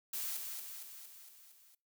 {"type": "noise with echo", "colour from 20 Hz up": "blue", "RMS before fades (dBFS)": -39, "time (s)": [0.13, 0.37], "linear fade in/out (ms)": 5, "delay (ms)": 230, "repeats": 6, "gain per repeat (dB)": -4, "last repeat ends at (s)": 1.75, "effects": ["noise-tail reverb RT60 0.3 s tail -24 dB re dry"]}